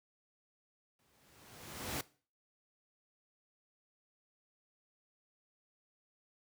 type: noise with exponential growth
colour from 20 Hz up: pink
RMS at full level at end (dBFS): -36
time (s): 0.99-2.01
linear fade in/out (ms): 2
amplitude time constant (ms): 220
effects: noise-tail reverb RT60 0.4 s tail -20 dB re dry + high-pass 80 Hz 12 dB/octave